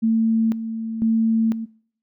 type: tone with tremolo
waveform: sine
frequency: 224.5 Hz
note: A3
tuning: 35 cents sharp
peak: -15 dBFS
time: 0.02-1.66 s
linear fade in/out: 20 ms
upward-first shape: square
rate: 1 Hz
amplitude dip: 65%
effects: noise-tail reverb RT60 0.6 s tail -24 dB re dry